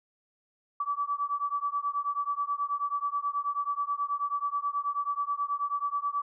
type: beating tone pair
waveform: sine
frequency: 1147 / 1156.3 Hz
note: D6 / D6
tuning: -41 / -27 cents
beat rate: 9.3 Hz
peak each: -31 dBFS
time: 0.8-6.22 s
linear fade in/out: 5 ms
effects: none